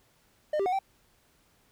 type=tone with pitch steps; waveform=triangle; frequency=607 / 393.2 / 731 / 776 Hz; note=D#5 / G4 / F#5 / G5; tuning=-43 / +5 / -21 / -18 cents; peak=-23 dBFS; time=0.53-0.79 s; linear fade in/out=5 ms; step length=65 ms; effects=pink hiss -66 dBFS RMS until 1.71 s